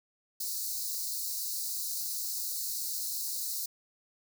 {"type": "high-pass noise", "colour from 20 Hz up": "white", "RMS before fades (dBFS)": -35, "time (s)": [0.4, 3.66], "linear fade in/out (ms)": 5, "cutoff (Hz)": 4000, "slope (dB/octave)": 96, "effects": []}